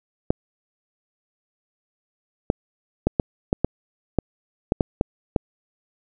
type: clicks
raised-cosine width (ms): 2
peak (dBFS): -4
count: 11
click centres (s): 0.305 / 2.501 / 3.07 / 3.198 / 3.529 / 3.646 / 4.187 / 4.721 / 4.808 / 5.011 / 5.362
effects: none